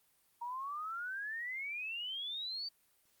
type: exponential sweep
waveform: sine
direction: up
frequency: 932.3 to 4640 Hz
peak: -38 dBFS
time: 0.41-2.69 s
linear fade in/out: 10 ms
effects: white hiss -72 dBFS RMS until 3.2 s + Opus 32 kbps